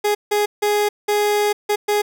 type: tone bursts at uneven times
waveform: 30% pulse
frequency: 415.3 Hz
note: G#4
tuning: in tune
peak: -13 dBFS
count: 6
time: 0.04-0.15 / 0.31-0.46 / 0.62-0.89 / 1.08-1.53 / 1.69-1.76 / 1.88-2.02 s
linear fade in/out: 10 ms
effects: none